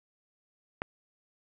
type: click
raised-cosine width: 0.5 ms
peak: -16 dBFS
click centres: 0.819 s
effects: none